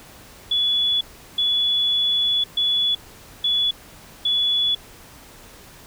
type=tone bursts at uneven times; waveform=sine; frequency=3417 Hz; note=G#7; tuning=49 cents sharp; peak=-17 dBFS; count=5; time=0.51-1.01 / 1.38-2.44 / 2.57-2.95 / 3.44-3.71 / 4.25-4.75 s; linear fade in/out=5 ms; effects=pink hiss -45 dBFS RMS until 5.86 s